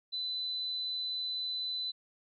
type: tone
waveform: sine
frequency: 4008 Hz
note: B7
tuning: 25 cents sharp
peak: -33 dBFS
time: 0.12-1.92 s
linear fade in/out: 20 ms
effects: none